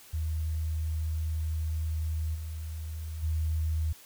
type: tone with level steps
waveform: sine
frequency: 79 Hz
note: D#2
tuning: 27 cents sharp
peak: -28 / -34 / -26 dBFS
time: 0.13-3.93 s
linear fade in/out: 10 ms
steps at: 2.34 / 3.22 s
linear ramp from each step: 20 ms
effects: white hiss -53 dBFS RMS until 4.05 s